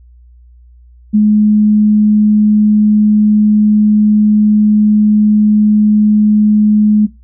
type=tone; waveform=sine; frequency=211.3 Hz; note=G#3; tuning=30 cents sharp; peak=-5 dBFS; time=1.13-7.07 s; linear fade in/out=20 ms; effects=noise-tail reverb RT60 0.2 s tail -19 dB re dry + added 60 Hz sine -38 dBFS peak until 7.23 s